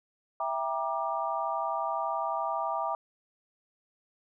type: chord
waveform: sine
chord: E half-diminished seventh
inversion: none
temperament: just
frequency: 659.3 / 791.1 / 949.3 / 1186.7 Hz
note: E5 / G5 / Bb5 / D6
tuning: 0 / +16 / +31 / +18 cents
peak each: -34 dBFS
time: 0.4-2.95 s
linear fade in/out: 2 ms
effects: none